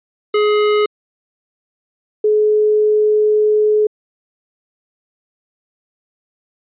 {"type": "tone pair in turn", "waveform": ["square", "sine"], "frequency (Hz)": [420.2, 425.1], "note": ["G#4", "G#4"], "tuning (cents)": [20, 40], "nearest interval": "unison", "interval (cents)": 20, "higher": "second", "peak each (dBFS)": [-12, -10], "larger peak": "second", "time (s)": [[0.34, 0.86], [2.24, 3.87]], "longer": "second", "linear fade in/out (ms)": 5, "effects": ["resampled to 8000 Hz"]}